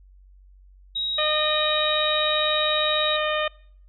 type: tone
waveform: sine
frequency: 3808 Hz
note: A#7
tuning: 36 cents sharp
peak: -24 dBFS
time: 0.95-3.17 s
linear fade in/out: 10 ms
type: harmonic tone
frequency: 611 Hz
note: D#5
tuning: 32 cents flat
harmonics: 1 / 2 / 3 / 4 / 5 / 6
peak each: -25 / -28 / -30 / -31 / -32 / -33 dBFS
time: 1.18-3.48 s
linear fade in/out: 5 ms
effects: noise-tail reverb RT60 0.6 s tail -24 dB re dry + added 47 Hz sine -48 dBFS peak until 3.88 s